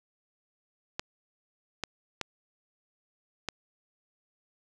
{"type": "clicks", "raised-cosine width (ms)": 0.2, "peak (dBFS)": -14, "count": 4, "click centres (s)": [0.995, 1.837, 2.213, 3.487], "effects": []}